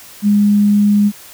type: tone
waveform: sine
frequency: 205.7 Hz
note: G#3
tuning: 16 cents flat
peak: -8 dBFS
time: 0.22-1.12 s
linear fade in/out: 50 ms
effects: white hiss -38 dBFS RMS until 1.33 s